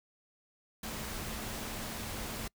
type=tone in noise; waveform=sine; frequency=220 Hz; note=A3; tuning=in tune; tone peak=-48 dBFS; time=0.83-2.48 s; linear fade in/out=5 ms; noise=pink; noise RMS=-40 dBFS; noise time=0.83-2.48 s; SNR=-11 dB; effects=noise-tail reverb RT60 0.1 s tail -26 dB re dry